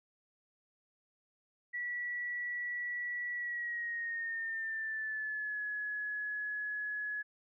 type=tone with pitch glide; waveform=sine; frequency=1944 to 1692.4 Hz; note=B6 to G#6; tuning=-28 to +32 cents; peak=-35 dBFS; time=1.73-7.23 s; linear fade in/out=20 ms; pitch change=-240 cents; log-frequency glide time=3.34-5.61 s; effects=none